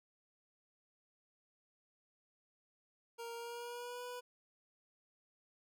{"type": "tone with pitch glide", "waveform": "25% pulse", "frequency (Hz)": [466.3, 492.3], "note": ["A#4", "B4"], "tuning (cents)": [1, -6], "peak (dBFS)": -40, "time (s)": [3.18, 4.21], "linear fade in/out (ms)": 20, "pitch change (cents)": 93, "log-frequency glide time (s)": [3.35, 4.03], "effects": []}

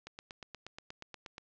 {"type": "click train", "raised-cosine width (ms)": 0.2, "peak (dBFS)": -27, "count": 12, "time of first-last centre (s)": [0.07, 1.381], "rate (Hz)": 8.39, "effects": ["low-pass 6000 Hz 12 dB/octave"]}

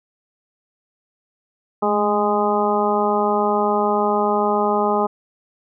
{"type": "harmonic tone with a mistuned harmonic", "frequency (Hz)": 206.9, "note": "G#3", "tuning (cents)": -6, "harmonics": [1, 2, 3, 4, 5, 6], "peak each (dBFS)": [-24, -21, -24, -21, -25, -25], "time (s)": [1.82, 5.07], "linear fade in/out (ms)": 10, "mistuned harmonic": 1, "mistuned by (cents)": 41, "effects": []}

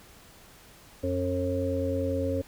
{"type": "harmonic tone with a mistuned harmonic", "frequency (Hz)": 89.9, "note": "F#2", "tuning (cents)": -49, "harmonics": [1, 3, 5, 6], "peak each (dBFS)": [-31, -31, -34, -30], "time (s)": [1.03, 2.42], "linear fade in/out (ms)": 10, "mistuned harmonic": 3, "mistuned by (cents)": 16, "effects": ["pink hiss -53 dBFS RMS until 2.47 s"]}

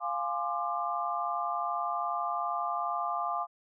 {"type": "chord", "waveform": "sine", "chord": "D half-diminished seventh", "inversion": "first", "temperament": "equal with one note detuned", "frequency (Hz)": [698.5, 830.6, 1046.5, 1189], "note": ["F5", "Ab5", "C6", "D6"], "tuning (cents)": [0, 0, 0, 21], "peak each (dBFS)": [-34, -37, -37, -33], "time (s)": [0, 3.47], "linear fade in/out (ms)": 50, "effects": []}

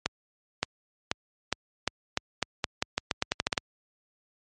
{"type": "accelerating click train", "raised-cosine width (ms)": 0.2, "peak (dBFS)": -7, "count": 17, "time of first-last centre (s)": [0.06, 3.578], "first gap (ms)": 570, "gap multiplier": 0.85, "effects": ["high-pass 60 Hz 12 dB/octave", "MP3 48 kbps"]}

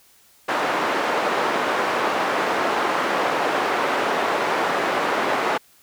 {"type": "band-pass noise", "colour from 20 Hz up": "white", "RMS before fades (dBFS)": -22, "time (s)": [0.48, 5.58], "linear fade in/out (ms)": 10, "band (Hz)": [350, 1200], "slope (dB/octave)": 12, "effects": ["white hiss -55 dBFS RMS until 5.82 s"]}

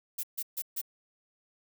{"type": "noise bursts", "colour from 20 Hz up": "violet", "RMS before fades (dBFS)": -34, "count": 4, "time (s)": [0.18, 0.816], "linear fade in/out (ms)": 10, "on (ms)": 54, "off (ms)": 140, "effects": []}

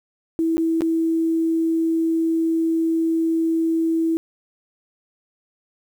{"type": "tone with dropouts", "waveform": "sine", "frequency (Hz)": 326.9, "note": "E4", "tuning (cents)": -14, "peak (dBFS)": -17, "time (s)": [0.39, 4.17], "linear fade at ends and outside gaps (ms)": 0, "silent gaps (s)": [[0.57, 0.58], [0.808, 0.819]], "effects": ["8-bit"]}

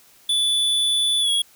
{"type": "tone with pitch glide", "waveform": "square", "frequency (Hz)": [3470, 3331], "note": ["A7", "G#7"], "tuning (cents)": [-25, 4], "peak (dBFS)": -18, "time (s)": [0.29, 1.42], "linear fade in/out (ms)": 5, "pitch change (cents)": -71, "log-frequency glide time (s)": [1.2, 1.3], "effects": ["white hiss -53 dBFS RMS until 1.55 s"]}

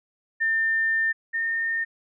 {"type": "tone pair in turn", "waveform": "sine", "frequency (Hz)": [1800, 1823], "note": ["A6", "A#6"], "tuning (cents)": [39, -39], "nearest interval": "unison", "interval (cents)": 22, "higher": "second", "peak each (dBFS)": [-20, -23], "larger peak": "first", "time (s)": [[0.4, 1.13], [1.33, 1.85]], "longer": "first", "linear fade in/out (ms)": 20, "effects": []}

